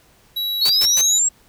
square tone with pitch glide, 3900 to 3864 Hz, B7 to B7, -23 to -39 cents, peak -21 dBFS, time 0.36-1.19 s, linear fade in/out 10 ms, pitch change -16 cents, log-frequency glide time 0.73-0.86 s
sine linear sweep, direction up, 4228 to 7670 Hz, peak -14 dBFS, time 0.61-1.29 s, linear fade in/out 10 ms
white noise bursts, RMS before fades -24 dBFS, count 3, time 0.65-1.014 s, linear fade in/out 5 ms, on 48 ms, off 110 ms
effects pink hiss -54 dBFS RMS until 1.48 s

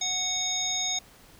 harmonic tone with a mistuned harmonic, 740 Hz, F#5, in tune, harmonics 1 / 3 / 5 / 7 / 9, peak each -38 / -38 / -30 / -39 / -29 dBFS, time 0.01-0.99 s, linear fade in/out 5 ms, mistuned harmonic 9, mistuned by -26 cents, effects pink hiss -54 dBFS RMS until 1.39 s

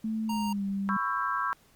sine tone with pitch glide, 220 to 197.13 Hz, A3 to G3, 0 to +10 cents, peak -28 dBFS, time 0.04-0.97 s, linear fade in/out 5 ms, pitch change -190 cents, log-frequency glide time 0.27-0.64 s
square tone, 932.3 Hz, A#5, in tune, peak -33 dBFS, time 0.29-0.53 s, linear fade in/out 5 ms
sine chord, C# half-diminished seventh, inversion third, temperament just, 997.9 / 1108.7 / 1330.5 / 1596.6 Hz, B5 / C#6 / E6 / G6, +18 / 0 / +16 / +31 cents, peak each -34 / -31 / -32 / -34 dBFS, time 0.89-1.53 s, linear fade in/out 0 ms
effects pink hiss -62 dBFS RMS until 1.75 s + Opus 48 kbps

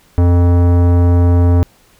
sine tone with tanh clipping, 87.5 Hz, F2, 4 cents sharp, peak -9 dBFS, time 0.18-1.63 s, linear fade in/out 0 ms, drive 18 dB, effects pink hiss -50 dBFS RMS until 1.99 s

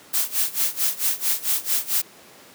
blue noise with tremolo, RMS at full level -20 dBFS, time 0.13-2.02 s, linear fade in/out 10 ms, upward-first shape sine, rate 4.5 Hz, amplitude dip 90%, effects pink hiss -47 dBFS RMS until 2.54 s + high-pass 200 Hz 12 dB/octave

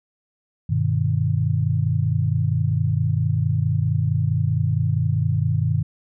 sine chord, G augmented, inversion none, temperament just, 98 / 122.5 / 153.12 Hz, G2 / B2 / D#3, 0 / -14 / -27 cents, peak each -22 dBFS, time 0.69-5.83 s, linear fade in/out 10 ms, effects none

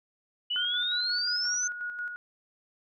sine exponential sweep, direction up, 2908 to 6272 Hz, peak -27 dBFS, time 0.5-1.68 s, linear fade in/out 10 ms
sine tone with tremolo, 1450 Hz, F#6, 35 cents flat, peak -31 dBFS, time 0.56-2.16 s, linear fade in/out 0 ms, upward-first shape square, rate 5.6 Hz, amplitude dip 45%
effects none

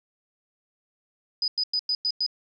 sine tone bursts, 4978 Hz, D#8, in tune, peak -22 dBFS, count 6, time 1.42-2.264 s, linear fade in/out 2 ms, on 59 ms, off 98 ms, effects none

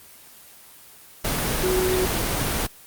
sine tone in noise, 370 Hz, F#4, in tune, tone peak -20 dBFS, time 1.63-2.06 s, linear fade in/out 10 ms, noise pink, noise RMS -24 dBFS, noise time 1.24-2.67 s, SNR +1 dB, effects white hiss -47 dBFS RMS until 2.86 s + Opus 24 kbps

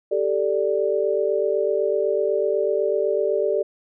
sine chord, G suspended second, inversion none, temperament equal, 392 / 440 / 587.3 Hz, G4 / A4 / D5, 0 / 0 / 0 cents, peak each -23 dBFS, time 0.11-3.63 s, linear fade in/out 10 ms, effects none

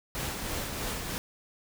pink noise with tremolo, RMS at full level -33 dBFS, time 0.15-1.18 s, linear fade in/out 0 ms, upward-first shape sine, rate 3.1 Hz, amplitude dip 35%, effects none

